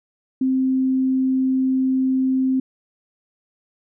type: tone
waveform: sine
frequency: 261.6 Hz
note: C4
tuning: in tune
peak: -16 dBFS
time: 0.41-2.6 s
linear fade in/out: 5 ms
effects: none